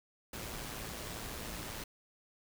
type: noise with amplitude modulation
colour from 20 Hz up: pink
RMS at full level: -41 dBFS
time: 0.33-1.84 s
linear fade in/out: 5 ms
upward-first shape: sine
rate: 111 Hz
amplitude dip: 40%
effects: none